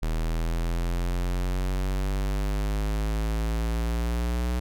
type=exponential sweep; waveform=square; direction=up; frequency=39.67 to 61.2 Hz; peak=-25 dBFS; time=0.02-4.6 s; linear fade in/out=10 ms; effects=none